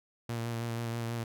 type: tone with vibrato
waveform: sawtooth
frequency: 116.54 Hz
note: A#2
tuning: in tune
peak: -29 dBFS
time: 0.29-1.24 s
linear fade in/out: 5 ms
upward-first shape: sine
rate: 6.2 Hz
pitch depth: 23 cents each way
effects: none